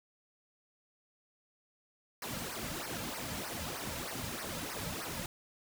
pink noise with flanger, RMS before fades -40 dBFS, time 2.22-5.26 s, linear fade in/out 2 ms, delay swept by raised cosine 0.27 to 2.77 ms, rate 3.2 Hz, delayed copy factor -0.9, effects none

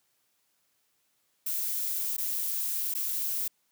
violet noise with dropouts, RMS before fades -31 dBFS, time 1.46-3.48 s, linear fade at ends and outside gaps 5 ms, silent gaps 2.167-2.18 / 2.94-2.949 s, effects white hiss -73 dBFS RMS until 3.71 s + high-pass 80 Hz 12 dB/octave

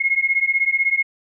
sine beating tone pair, 2153 / 2169 Hz, C7 / C#7, +49 / -38 cents, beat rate 16 Hz, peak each -19 dBFS, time 0-1.03 s, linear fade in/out 10 ms, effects none

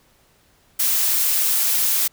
blue noise, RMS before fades -19 dBFS, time 0.79-2.08 s, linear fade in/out 10 ms, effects pink hiss -58 dBFS RMS until 2.12 s

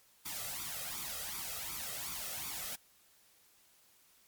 white noise with flanger, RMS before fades -41 dBFS, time 0.25-2.76 s, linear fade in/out 10 ms, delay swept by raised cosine 0.85 to 1.58 ms, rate 2.7 Hz, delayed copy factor +0.7, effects white hiss -66 dBFS RMS until 4.27 s + MP3 96 kbps

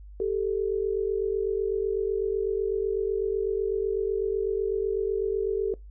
sine tone pair together, 392 / 440 Hz, G4 / A4, 0 / 0 cents, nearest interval major second, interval 200 cents, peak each -27 dBFS, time 0.2-5.74 s, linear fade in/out 2 ms, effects noise-tail reverb RT60 0.2 s tail -22 dB re dry + added 50 Hz sine -42 dBFS peak until 5.9 s

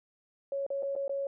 sine tone with dropouts, 554 Hz, C#5, 1 cent flat, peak -30 dBFS, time 0.52-1.27 s, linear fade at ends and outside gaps 2 ms, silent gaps 0.665-0.703 / 0.825-0.831 / 0.953-0.962 / 1.08-1.094 s, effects none

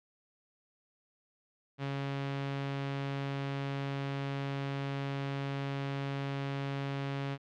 sawtooth tone with low-pass filter, 138.59 Hz, C#3, in tune, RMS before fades -36 dBFS, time 1.78-7.38 s, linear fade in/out 50 ms, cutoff 3200 Hz, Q 1.2, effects none

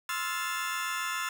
30% pulse chord, F major seventh, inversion second, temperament just, 1047.7 / 1309.6 / 1396.9 / 1746.1 Hz, C6 / E6 / F6 / A6, +2 / -12 / 0 / -14 cents, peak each -34 dBFS, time 0.09-1.29 s, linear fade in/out 2 ms, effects none

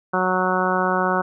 harmonic tone, 184.5 Hz, F#3, 5 cents flat, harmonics 1 / 2 / 3 / 4 / 5 / 6 / 7 / 8, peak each -26 / -26 / -26 / -26 / -26 / -26 / -26 / -26 dBFS, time 0.13-1.22 s, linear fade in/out 10 ms, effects none

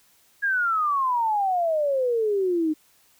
sine exponential sweep, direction down, 1661.2 to 302.5 Hz, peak -20 dBFS, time 0.42-2.74 s, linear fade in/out 20 ms, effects white hiss -60 dBFS RMS until 3.19 s

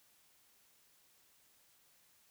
silence, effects white hiss -69 dBFS RMS until 2.3 s

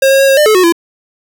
square tone with pitch steps, 538 / 542 / 546 / 540 / 600 / 431.7 / 367.4 / 338.1 Hz, C5 / C#5 / C#5 / C#5 / D5 / A4 / F#4 / E4, +48 / -39 / -26 / -45 / +37 / -33 / -12 / +44 cents, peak -6 dBFS, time 0.02-0.724 s, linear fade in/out 5 ms, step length 88 ms, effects none

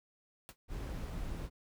pink noise with exponential decay, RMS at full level -44 dBFS, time 0.49-0.56 s, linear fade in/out 0 ms, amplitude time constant 15 ms
brown noise, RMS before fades -40 dBFS, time 0.68-1.5 s, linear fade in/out 50 ms
effects none

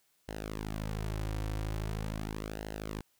sawtooth tone with flanger, 53 Hz, G#1, 36 cents sharp, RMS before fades -37 dBFS, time 0.28-3.01 s, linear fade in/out 5 ms, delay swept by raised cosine 0.84 to 4.84 ms, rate 0.42 Hz, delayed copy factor -0.75, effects white hiss -72 dBFS RMS until 3.19 s

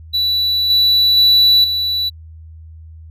triangle tone with level steps, 3950 Hz, B7, in tune, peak -12 / -8 / -6 / -14 dBFS, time 0.13-2.1 s, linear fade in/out 20 ms, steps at 0.7 / 1.17 / 1.64 s, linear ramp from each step 2 ms, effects added 80 Hz sine -34 dBFS peak until 3.1 s

